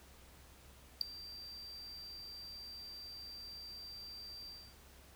triangle tone with ADSR envelope, 4699 Hz, D8, in tune, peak -22 dBFS, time 1.01-4.76 s, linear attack 3 ms, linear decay 3 ms, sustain -24 dB, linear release 280 ms, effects added 67 Hz sine -61 dBFS peak until 5.15 s + pink hiss -61 dBFS RMS until 5.15 s

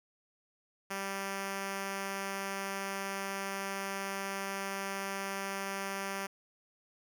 5% pulse tone, 195.8 Hz, G3, 2 cents flat, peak -24 dBFS, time 0.9-6.27 s, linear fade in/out 10 ms, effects none

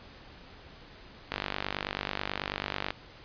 click train, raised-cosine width 0.3 ms, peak -14 dBFS, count 79, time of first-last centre 1.32-2.905 s, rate 49.2 Hz, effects pink hiss -51 dBFS RMS until 3.24 s + resampled to 11025 Hz

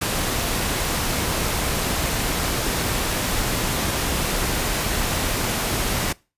pink noise, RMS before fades -23 dBFS, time 0.01-6.13 s, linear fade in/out 10 ms, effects noise-tail reverb RT60 0.3 s tail -23 dB re dry + resampled to 32000 Hz

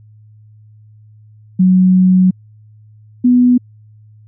sine tone pair in turn, 184.9 / 247.1 Hz, F#3 / B3, -1 / +1 cents, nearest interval perfect fourth, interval 502 cents, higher second, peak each -6 dBFS, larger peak neither, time 1.59-2.31 / 3.24-3.58 s, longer first, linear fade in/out 10 ms, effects added 107 Hz sine -40 dBFS peak until 4.27 s

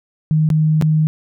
sine tone with dropouts, 155.56 Hz, D#3, in tune, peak -11 dBFS, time 0.31-1.07 s, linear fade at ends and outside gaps 0 ms, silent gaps 0.49-0.502 / 0.813-0.823 s, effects none

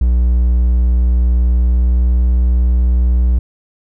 triangle tone with pitch glide, 60.5 to 60.99 Hz, B1 to B1, -35 to -21 cents, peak -7 dBFS, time 0.01-3.39 s, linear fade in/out 5 ms, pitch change +14 cents, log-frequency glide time 1.45-2.07 s, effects none

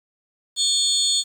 sine tone cluster, 3272 / 3560 / 4369 / 6880 / 8210 Hz, G#7 / A7 / C#8 / A8 / C9, -26 / +20 / -26 / -40 / -34 cents, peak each -28 / -22 / -22 / -23 / -27 dBFS, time 0.56-1.24 s, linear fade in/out 50 ms, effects tanh soft clip ceiling -7 dBFS + 8-bit

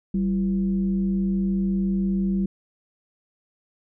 sine tone with frequency modulation, 192.7 Hz, G3, 29 cents flat, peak -20 dBFS, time 0.14-2.46 s, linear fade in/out 5 ms, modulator 146 Hz, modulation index 0.45, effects none

